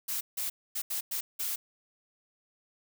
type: noise bursts at uneven times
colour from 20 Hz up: blue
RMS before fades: -33 dBFS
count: 6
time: 0.08-0.21 / 0.37-0.5 / 0.75-0.82 / 0.9-1.01 / 1.11-1.21 / 1.39-1.56 s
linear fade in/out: 10 ms
effects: none